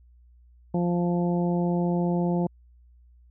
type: harmonic tone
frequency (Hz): 174.61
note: F3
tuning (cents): 0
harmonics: 1 / 2 / 3 / 4 / 5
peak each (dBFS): -23 / -29 / -33 / -35 / -37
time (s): 0.74-2.47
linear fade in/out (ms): 5
effects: added 60 Hz sine -52 dBFS peak until 3.3 s